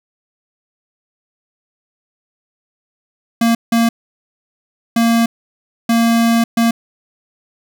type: tone bursts at uneven times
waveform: square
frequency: 231 Hz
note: A#3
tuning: 16 cents flat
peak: -11 dBFS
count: 5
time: 3.41-3.55 / 3.72-3.89 / 4.96-5.26 / 5.89-6.44 / 6.57-6.71 s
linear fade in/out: 5 ms
effects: none